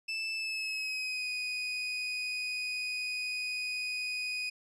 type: tone with pitch glide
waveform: 30% pulse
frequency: 2637 to 2489 Hz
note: E7 to D#7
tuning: 0 to 0 cents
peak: -30 dBFS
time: 0.08-4.5 s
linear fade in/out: 10 ms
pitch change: -100 cents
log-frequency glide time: 0.34-1.29 s
effects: resampled to 22050 Hz